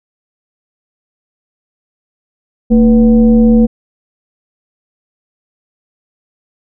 sine tone with frequency modulation, 226.5 Hz, A#3, 50 cents flat, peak -4 dBFS, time 2.7-3.67 s, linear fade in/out 20 ms, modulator 264 Hz, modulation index 0.62, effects none

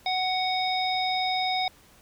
harmonic tone with a mistuned harmonic, 744 Hz, F#5, 9 cents sharp, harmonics 1 / 3 / 5 / 7, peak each -26 / -32 / -30 / -35 dBFS, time 0.06-1.68 s, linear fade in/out 2 ms, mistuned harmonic 7, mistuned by -39 cents, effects pink hiss -56 dBFS RMS until 2.01 s

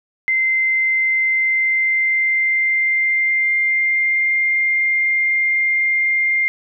sine tone with pitch glide, 2077 to 2108 Hz, C7 to C7, -13 to +12 cents, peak -14 dBFS, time 0.28-6.48 s, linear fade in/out 0 ms, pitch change +25 cents, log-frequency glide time 1.26-4.35 s, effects none

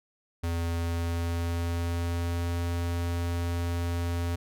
square tone with pitch glide, 84.4 to 85.92 Hz, E2 to F2, +41 to -28 cents, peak -28 dBFS, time 0.43-4.36 s, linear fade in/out 10 ms, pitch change +31 cents, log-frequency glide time 0.66-2.59 s, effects none

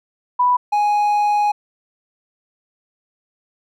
sine / triangle tone pair in turn, 987.8 / 830.6 Hz, B5 / G#5, 0 / 0 cents, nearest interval minor third, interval 300 cents, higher first, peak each -12 dBFS, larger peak neither, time 0.39-0.57 / 0.72-1.52 s, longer second, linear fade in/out 10 ms, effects none

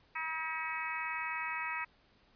harmonic tone, 319.7 Hz, D#4, 47 cents sharp, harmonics 3 / 4 / 5 / 6 / 7 / 8, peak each -41 / -42 / -46 / -41 / -42 / -42 dBFS, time 0.15-1.85 s, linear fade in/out 10 ms, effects pink hiss -67 dBFS RMS until 2.35 s + resampled to 11025 Hz

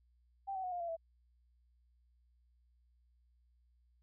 sine tone with pitch steps, 784 / 757.3 / 731.5 / 706.6 / 682.5 / 659.3 Hz, G5 / F#5 / F#5 / F5 / F5 / E5, 0 / +40 / -20 / +20 / -40 / 0 cents, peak -37 dBFS, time 0.47-0.968 s, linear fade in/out 20 ms, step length 83 ms, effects added 60 Hz sine -68 dBFS peak until 4.02 s

